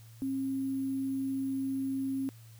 sine tone with sample-and-hold, 268.5 Hz, C4, 45 cents sharp, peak -30 dBFS, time 0.22-2.29 s, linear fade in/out 0 ms, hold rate 11025 Hz, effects added 113 Hz sine -50 dBFS peak until 2.59 s + white hiss -61 dBFS RMS until 2.59 s

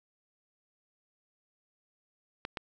clicks, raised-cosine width 0.3 ms, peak -19 dBFS, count 2, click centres 2.451 / 2.572 s, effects none

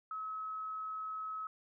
sine tone, 1285 Hz, E6, 45 cents flat, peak -38 dBFS, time 0.11-1.47 s, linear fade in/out 2 ms, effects none

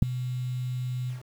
sine tone with ADSR envelope, 125.8 Hz, B2, 32 cents sharp, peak -8 dBFS, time 0.02-1.23 s, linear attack 6 ms, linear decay 4 ms, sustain -20 dB, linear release 140 ms, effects 8-bit

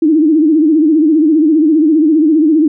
sine tone with vibrato, 310.5 Hz, D#4, 3 cents flat, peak -6 dBFS, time 0.02-2.68 s, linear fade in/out 5 ms, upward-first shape sine, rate 15 Hz, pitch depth 110 cents each way, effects none

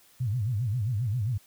sine tone with vibrato, 113.2 Hz, A2, 50 cents sharp, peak -25 dBFS, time 0.2-1.38 s, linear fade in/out 10 ms, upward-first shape sine, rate 7.5 Hz, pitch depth 240 cents each way, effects white hiss -59 dBFS RMS until 1.46 s

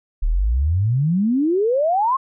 sine exponential sweep, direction up, 34.76 to 1100 Hz, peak -15 dBFS, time 0.22-2.17 s, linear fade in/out 10 ms, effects none

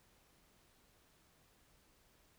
silence, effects pink hiss -70 dBFS RMS until 2.38 s

